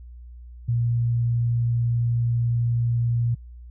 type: tone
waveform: sine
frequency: 118.3 Hz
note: A#2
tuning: 26 cents sharp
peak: -19 dBFS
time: 0.68-3.35 s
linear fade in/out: 10 ms
effects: added 60 Hz sine -39 dBFS peak until 3.7 s